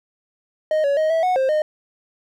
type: tone with pitch steps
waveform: triangle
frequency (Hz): 621 / 563 / 626 / 652 / 734 / 528 / 613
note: D#5 / C#5 / D#5 / E5 / F#5 / C5 / D#5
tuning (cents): -3 / +27 / +10 / -19 / -14 / +16 / -26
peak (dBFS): -14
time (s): 0.71-1.62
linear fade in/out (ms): 2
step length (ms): 130
effects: none